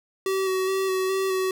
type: tone with vibrato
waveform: square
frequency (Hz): 380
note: F#4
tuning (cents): +46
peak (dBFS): -23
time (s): 0.26-1.51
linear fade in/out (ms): 2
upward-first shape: square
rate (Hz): 2.4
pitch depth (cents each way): 17
effects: none